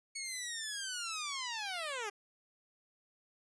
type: linear sweep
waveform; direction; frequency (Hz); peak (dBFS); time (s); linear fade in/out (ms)
10% pulse; down; 2217 to 392; -29; 0.15-2.1; 10
effects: resampled to 22050 Hz